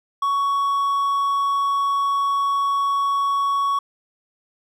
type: tone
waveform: triangle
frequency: 1117 Hz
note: C#6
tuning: 13 cents sharp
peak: -16 dBFS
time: 0.22-3.79 s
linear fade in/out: 5 ms
effects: none